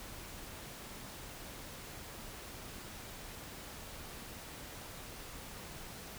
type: silence
effects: pink hiss -48 dBFS RMS until 6.18 s